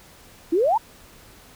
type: exponential sweep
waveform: sine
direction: up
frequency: 309.6 to 971 Hz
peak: -16 dBFS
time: 0.52-0.78 s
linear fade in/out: 10 ms
effects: pink hiss -49 dBFS RMS until 1.55 s